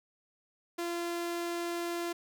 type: tone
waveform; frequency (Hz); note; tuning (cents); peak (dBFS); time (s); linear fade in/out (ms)
sawtooth; 343.4; F4; -29; -29; 0.78-2.13; 10
effects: none